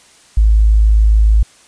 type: tone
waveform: sine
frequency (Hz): 53.5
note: A1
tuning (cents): -48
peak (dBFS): -6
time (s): 0.37-1.43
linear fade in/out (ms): 5
effects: white hiss -46 dBFS RMS until 1.67 s + resampled to 22050 Hz